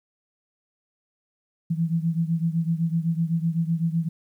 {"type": "beating tone pair", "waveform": "sine", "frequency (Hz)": [163.3, 171.2], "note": ["E3", "F3"], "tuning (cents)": [-16, -34], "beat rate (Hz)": 7.9, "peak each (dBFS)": [-23, -26], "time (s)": [1.7, 4.09], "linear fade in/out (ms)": 10, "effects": ["10-bit"]}